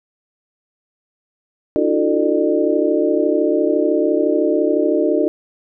sine tone cluster, 298.1 / 330 / 363.9 / 442.3 / 600 Hz, D4 / E4 / F#4 / A4 / D5, +26 / +2 / -29 / +9 / +37 cents, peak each -20 dBFS, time 1.76-5.28 s, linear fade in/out 0 ms, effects none

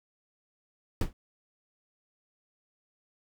brown noise with exponential decay, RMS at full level -20 dBFS, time 1.01-1.13 s, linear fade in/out 2 ms, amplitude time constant 26 ms, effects none

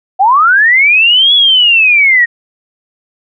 sine linear two-way sweep, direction up then down, 723 to 3413 to 1854 Hz, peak -4 dBFS, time 0.19-2.26 s, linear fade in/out 20 ms, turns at 1.34 s, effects none

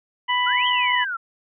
harmonic tone, 990 Hz, B5, 4 cents sharp, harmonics 1 / 2 / 3, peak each -21 / -23 / -25 dBFS, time 0.28-1.05 s, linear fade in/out 20 ms
sine exponential two-way sweep, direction up then down, 1318.5 to 3223 to 1318.5 Hz, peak -24 dBFS, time 0.46-1.17 s, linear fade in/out 10 ms, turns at 0.67 s
effects none

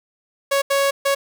sawtooth tone bursts at uneven times, 555 Hz, C#5, 2 cents sharp, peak -12 dBFS, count 3, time 0.51-0.62 / 0.7-0.91 / 1.05-1.15 s, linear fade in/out 10 ms, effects none

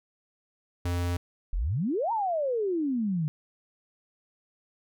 square tone, 87.7 Hz, F2, 8 cents sharp, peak -27 dBFS, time 0.85-1.17 s, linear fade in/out 5 ms
sine exponential two-way sweep, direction up then down, 35.87 to 945 to 146.4 Hz, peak -25 dBFS, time 1.53-3.28 s, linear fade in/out 0 ms, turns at 2.12 s
effects none

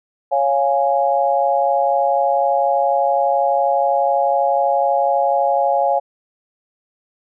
sine chord, Db major, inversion none, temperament equal, 554.4 / 698.5 / 830.6 Hz, Db5 / F5 / Ab5, 0 / 0 / 0 cents, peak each -18 dBFS, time 0.31-6 s, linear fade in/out 20 ms, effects none

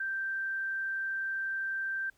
sine tone, 1568 Hz, G6, in tune, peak -31 dBFS, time 0-2.1 s, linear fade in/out 5 ms, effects pink hiss -69 dBFS RMS until 2.17 s

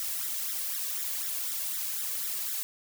blue noise with flanger, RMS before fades -33 dBFS, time 0-2.63 s, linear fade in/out 0 ms, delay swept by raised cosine 0.54 to 1.84 ms, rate 4 Hz, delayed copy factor +0.75, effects none

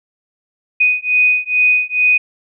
sine beating tone pair, 2489 / 2491.3 Hz, D#7 / D#7, 0 / +2 cents, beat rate 2.3 Hz, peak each -14 dBFS, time 0.8-2.18 s, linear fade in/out 10 ms, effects none

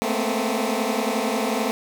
15% pulse tone cluster, 216.7 / 228 / 251.8 / 262.1 Hz, A3 / A#3 / B3 / C4, -26 / -38 / +34 / +3 cents, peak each -20 / -20 / -23 / -22 dBFS, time 0.02-1.71 s, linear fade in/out 0 ms, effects none

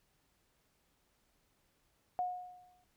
sine tone with exponential decay, 724 Hz, F#5, 38 cents flat, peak -30 dBFS, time 2.19-2.84 s, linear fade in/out 0 ms, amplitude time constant 140 ms, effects pink hiss -75 dBFS RMS until 2.96 s

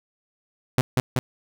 sawtooth tone with echo, 127.4 Hz, C3, 46 cents flat, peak -12 dBFS, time 0.78-0.81 s, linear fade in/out 0 ms, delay 190 ms, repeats 2, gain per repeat -2 dB, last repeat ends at 1.19 s, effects none

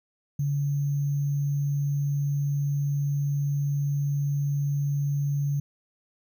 sine tone with sample-and-hold, 142.5 Hz, C#3, 48 cents sharp, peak -23 dBFS, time 0.39-5.6 s, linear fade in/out 5 ms, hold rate 6300 Hz, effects none

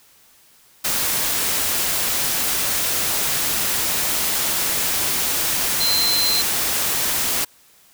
sine tone in noise, 4101 Hz, C8, 36 cents flat, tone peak -18 dBFS, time 5.8-6.42 s, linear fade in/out 10 ms, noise white, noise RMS -21 dBFS, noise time 0.84-7.45 s, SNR 0 dB, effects white hiss -53 dBFS RMS until 7.93 s

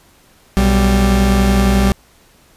40% pulse tone pair together, 61.7 / 196 Hz, B1 / G3, -1 / 0 cents, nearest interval octave + minor sixth, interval 2001 cents, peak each -12 dBFS, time 0.57-1.92 s, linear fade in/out 0 ms, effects pink hiss -50 dBFS RMS until 2.56 s + resampled to 32000 Hz

